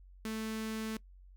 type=tone with notch filter; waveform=sawtooth; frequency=220 Hz; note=A3; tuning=in tune; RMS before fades=-38 dBFS; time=0.25-0.97 s; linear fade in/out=2 ms; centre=740 Hz; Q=1.3; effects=noise-tail reverb RT60 0.1 s tail -21 dB re dry + added 46 Hz sine -53 dBFS peak until 1.36 s